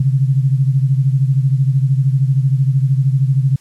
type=beating tone pair; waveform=sine; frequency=132 / 145 Hz; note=C3 / D3; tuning=+16 / -22 cents; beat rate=13 Hz; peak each=-12 / -17 dBFS; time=0-3.56 s; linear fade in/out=5 ms; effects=white hiss -52 dBFS RMS until 3.6 s + low-pass 10000 Hz 12 dB/octave